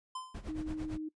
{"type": "tone with exponential decay", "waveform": "square", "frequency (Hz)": 1029, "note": "C6", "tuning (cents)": -29, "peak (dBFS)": -37, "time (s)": [0.15, 0.49], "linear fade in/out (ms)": 5, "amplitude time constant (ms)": 73}
{"type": "noise with tremolo", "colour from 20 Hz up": "brown", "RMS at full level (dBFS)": -39, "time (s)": [0.34, 0.98], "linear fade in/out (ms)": 10, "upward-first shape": "sine", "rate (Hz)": 8.9, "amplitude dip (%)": 85}
{"type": "tone", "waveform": "sine", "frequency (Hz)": 310.9, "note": "D#4", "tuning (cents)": -1, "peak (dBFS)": -36, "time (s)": [0.48, 1.09], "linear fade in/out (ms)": 10}
{"effects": ["noise-tail reverb RT60 0.1 s tail -20 dB re dry", "resampled to 22050 Hz"]}